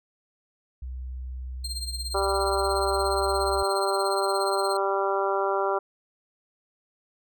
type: tone with pitch glide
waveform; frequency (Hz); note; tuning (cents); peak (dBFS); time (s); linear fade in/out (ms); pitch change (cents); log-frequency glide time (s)
sine; 63.5 to 65.59; B1 to C2; +49 to +5; -32; 0.82-3.63; 5; +56; 2.12-3.05
type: tone with tremolo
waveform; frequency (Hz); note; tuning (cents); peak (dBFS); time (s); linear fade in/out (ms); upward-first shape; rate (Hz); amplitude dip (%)
30% pulse; 4186; C8; 0; -26; 1.64-4.77; 5; triangle; 17; 85
type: harmonic tone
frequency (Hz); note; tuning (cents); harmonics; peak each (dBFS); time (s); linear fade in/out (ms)
196; G3; 0; 2 / 3 / 4 / 5 / 6 / 7; -27 / -29 / -30 / -31 / -32 / -32; 2.14-5.79; 10
effects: none